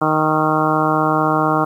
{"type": "harmonic tone with a mistuned harmonic", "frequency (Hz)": 155.56, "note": "D#3", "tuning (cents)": 0, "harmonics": [1, 2, 3, 4, 5, 6, 7, 8, 9], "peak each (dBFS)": [-23, -20, -24, -23, -21, -25, -21, -23, -24], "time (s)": [0.01, 1.65], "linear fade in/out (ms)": 10, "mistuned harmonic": 9, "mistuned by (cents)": -30, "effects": ["8-bit"]}